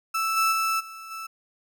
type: tone with level steps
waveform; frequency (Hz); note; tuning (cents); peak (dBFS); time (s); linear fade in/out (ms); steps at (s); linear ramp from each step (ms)
35% pulse; 1318.5; E6; 0; -22 / -18 / -21 / -37 / -32; 0.14-1.27; 10; 0.36 / 0.51 / 0.79 / 1.1; 20
effects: none